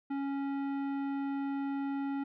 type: tone with tanh clipping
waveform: sine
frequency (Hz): 277.2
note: C#4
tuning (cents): 0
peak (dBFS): -34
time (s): 0.1-2.24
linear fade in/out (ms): 10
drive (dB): 14
effects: none